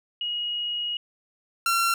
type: tone pair in turn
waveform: sine / sawtooth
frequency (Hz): 2891 / 1364.4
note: F#7 / F6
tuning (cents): -41 / -41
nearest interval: octave + minor second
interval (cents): 1300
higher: first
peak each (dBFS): -26 / -17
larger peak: second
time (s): 0.21-0.97 / 1.66-1.94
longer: first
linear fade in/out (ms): 2
effects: none

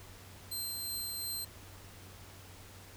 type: tone with tremolo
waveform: 15% pulse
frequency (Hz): 4140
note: C8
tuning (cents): -19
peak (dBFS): -29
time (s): 0.51-1.45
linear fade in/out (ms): 10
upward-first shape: triangle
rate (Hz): 2.8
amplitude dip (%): 25
effects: added 94 Hz sine -54 dBFS peak until 2.96 s + pink hiss -54 dBFS RMS until 2.96 s

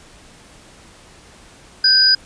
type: tone pair together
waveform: sine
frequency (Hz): 1551 / 4928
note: G6 / D#8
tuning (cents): -19 / -17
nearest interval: octave + minor sixth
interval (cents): 2002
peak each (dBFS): -18 / -10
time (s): 1.84-2.15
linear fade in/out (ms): 5
effects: pink hiss -45 dBFS RMS until 2.25 s + resampled to 22050 Hz

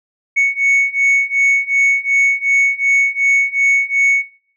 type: beating tone pair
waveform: sine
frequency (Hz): 2217 / 2219.7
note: C#7 / C#7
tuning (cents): 0 / +2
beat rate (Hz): 2.7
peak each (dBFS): -13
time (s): 0.36-4.23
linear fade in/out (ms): 20
effects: noise-tail reverb RT60 0.5 s tail -18 dB re dry + tanh soft clip ceiling -8 dBFS

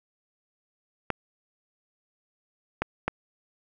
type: clicks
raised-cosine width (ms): 0.5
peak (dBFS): -10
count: 3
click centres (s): 1.103 / 2.82 / 3.08
effects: none

